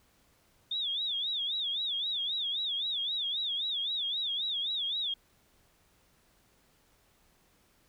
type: tone with vibrato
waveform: sine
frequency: 3551 Hz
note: A7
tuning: 15 cents sharp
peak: -30 dBFS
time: 0.71-5.14 s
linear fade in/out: 5 ms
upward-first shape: sine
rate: 3.8 Hz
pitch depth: 160 cents each way
effects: pink hiss -67 dBFS RMS until 7.88 s